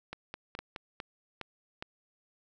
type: two click trains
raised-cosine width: 0.3 ms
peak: -22 / -23 dBFS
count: 4 / 4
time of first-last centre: 0.59-1.825 / 0.13-0.762 s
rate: 2.43 / 4.75 Hz
effects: none